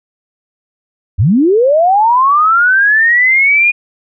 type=linear sweep; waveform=sine; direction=up; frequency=74.1 to 2459 Hz; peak=-6 dBFS; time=1.18-3.72 s; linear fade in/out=20 ms; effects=none